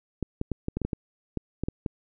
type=clicks; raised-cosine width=3 ms; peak=-15 dBFS; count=12; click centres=0.227 / 0.414 / 0.517 / 0.684 / 0.77 / 0.817 / 0.85 / 0.932 / 1.373 / 1.636 / 1.685 / 1.862 s; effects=none